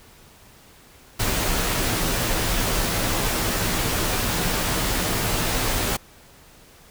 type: noise with comb filter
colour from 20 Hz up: pink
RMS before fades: -23 dBFS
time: 1.19-5.97 s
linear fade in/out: 10 ms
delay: 14 ms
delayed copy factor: -0.5
effects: pink hiss -50 dBFS RMS until 6.9 s